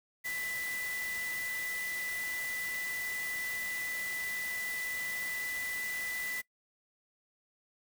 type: tone in noise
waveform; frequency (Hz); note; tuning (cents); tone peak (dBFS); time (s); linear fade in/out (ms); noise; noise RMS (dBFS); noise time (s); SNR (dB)
sine; 1989; B6; +12; -35; 0.24-6.42; 20; white; -43; 0.24-6.42; +5
effects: noise-tail reverb RT60 0.1 s tail -21 dB re dry